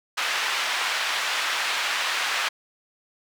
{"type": "band-pass noise", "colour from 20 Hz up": "white", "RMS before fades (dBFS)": -26, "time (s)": [0.17, 2.49], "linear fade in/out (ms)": 10, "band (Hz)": [970, 2900], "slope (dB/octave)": 12, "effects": []}